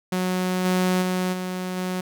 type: tone with level steps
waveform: sawtooth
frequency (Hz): 183.5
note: F#3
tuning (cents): -14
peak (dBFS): -18 / -15 / -18 / -23 / -21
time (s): 0.12-2.01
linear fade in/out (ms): 5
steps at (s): 0.64 / 1.01 / 1.32 / 1.76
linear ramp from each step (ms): 20
effects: none